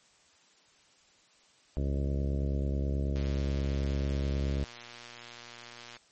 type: harmonic tone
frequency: 69.3 Hz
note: C#2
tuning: in tune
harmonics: 1 / 2 / 3 / 4 / 5 / 6 / 7 / 8 / 9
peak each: -29 / -35 / -39 / -41 / -43 / -45 / -46 / -47 / -48 dBFS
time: 1.77-4.64 s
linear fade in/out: 0 ms
type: click train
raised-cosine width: 0.2 ms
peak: -29 dBFS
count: 335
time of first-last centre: 3.16-5.967 s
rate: 119 Hz
effects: white hiss -63 dBFS RMS until 6.11 s + MP3 32 kbps